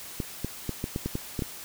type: clicks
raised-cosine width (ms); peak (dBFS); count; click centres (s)
3; -16; 9; 0.202 / 0.446 / 0.693 / 0.841 / 0.961 / 1.06 / 1.154 / 1.392 / 1.422
effects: white hiss -42 dBFS RMS until 1.64 s